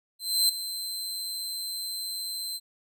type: tone with ADSR envelope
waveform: sawtooth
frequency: 4097 Hz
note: C8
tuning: 37 cents flat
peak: -16 dBFS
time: 0.19-2.6 s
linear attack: 300 ms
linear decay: 7 ms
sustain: -13 dB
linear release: 42 ms
effects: none